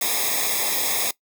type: noise with comb filter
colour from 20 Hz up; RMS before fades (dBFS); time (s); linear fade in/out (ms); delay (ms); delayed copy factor
white; -23; 0.01-1.11; 5; 0.68; -0.95
effects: noise-tail reverb RT60 0.1 s tail -19 dB re dry